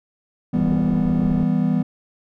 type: chord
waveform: triangle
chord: E minor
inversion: none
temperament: just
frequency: 164.81 / 197.78 / 247.2 Hz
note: E3 / G3 / B3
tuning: 0 / +16 / +2 cents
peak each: -19 dBFS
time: 0.53-1.83 s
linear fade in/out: 10 ms
type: low-pass noise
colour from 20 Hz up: pink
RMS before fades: -30 dBFS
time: 0.54-1.44 s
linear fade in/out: 10 ms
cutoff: 430 Hz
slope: 12 dB/octave
effects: none